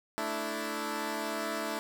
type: chord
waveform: 10% pulse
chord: A suspended fourth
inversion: none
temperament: equal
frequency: 220 / 293.7 / 329.6 Hz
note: A3 / D4 / E4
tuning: 0 / 0 / 0 cents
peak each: -29 dBFS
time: 0.18-1.79 s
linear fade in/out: 0 ms
effects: none